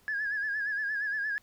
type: tone with vibrato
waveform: sine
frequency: 1679 Hz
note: G#6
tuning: 18 cents sharp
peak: -28 dBFS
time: 0.08-1.38 s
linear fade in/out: 0 ms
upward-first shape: sine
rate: 8.6 Hz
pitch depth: 69 cents each way
effects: tanh soft clip ceiling -24 dBFS + pink hiss -64 dBFS RMS until 1.42 s